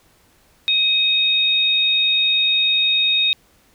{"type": "tone pair together", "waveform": "sine", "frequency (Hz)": [2527, 3723], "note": ["D#7", "A#7"], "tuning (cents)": [26, -3], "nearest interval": "perfect fifth", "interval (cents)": 671, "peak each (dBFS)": [-21, -15], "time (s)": [0.68, 3.33], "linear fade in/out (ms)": 0, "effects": ["pink hiss -56 dBFS RMS until 3.74 s"]}